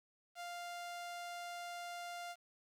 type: tone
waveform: sawtooth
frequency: 698.5 Hz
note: F5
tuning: in tune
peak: -40 dBFS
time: 0.35-2.36 s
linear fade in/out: 50 ms
effects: low-pass 10000 Hz 12 dB/octave + 11-bit